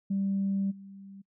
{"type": "tone with level steps", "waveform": "sine", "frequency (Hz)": 196, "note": "G3", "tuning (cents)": 0, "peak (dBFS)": [-25, -44], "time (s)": [0.1, 1.22], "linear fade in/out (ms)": 10, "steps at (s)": 0.7, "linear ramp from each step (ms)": 20, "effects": ["noise-tail reverb RT60 0.1 s tail -25 dB re dry", "tanh soft clip ceiling -21 dBFS"]}